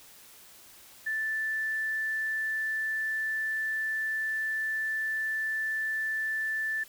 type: tone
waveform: sine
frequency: 1760 Hz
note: A6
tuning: in tune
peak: -28 dBFS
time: 1.06-6.84 s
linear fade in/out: 10 ms
effects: white hiss -53 dBFS RMS until 6.88 s